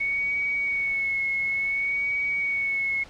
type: tone with vibrato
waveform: sine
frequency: 2217 Hz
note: C#7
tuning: in tune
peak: -23 dBFS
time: 0-3.04 s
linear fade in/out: 10 ms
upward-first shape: sine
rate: 0.57 Hz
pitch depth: 32 cents each way
effects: pink hiss -48 dBFS RMS until 3.09 s + low-pass 5000 Hz 12 dB/octave